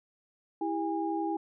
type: tone cluster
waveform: sine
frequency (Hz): 328.3 / 399.1 / 815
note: E4 / G4 / G#5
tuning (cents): -7 / +31 / -33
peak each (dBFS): -31 / -38 / -33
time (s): 0.61-1.37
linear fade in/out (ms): 5
effects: none